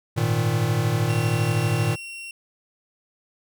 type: chord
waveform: square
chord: Ab suspended second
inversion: none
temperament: equal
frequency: 103.83 / 116.54 / 155.56 Hz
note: Ab2 / Bb2 / Eb3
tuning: 0 / 0 / 0 cents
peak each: -28 / -23 / -26 dBFS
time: 0.16-1.96 s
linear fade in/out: 20 ms
type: tone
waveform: 40% pulse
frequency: 2736 Hz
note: F7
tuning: 36 cents flat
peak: -33 dBFS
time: 1.09-2.31 s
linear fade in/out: 2 ms
effects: none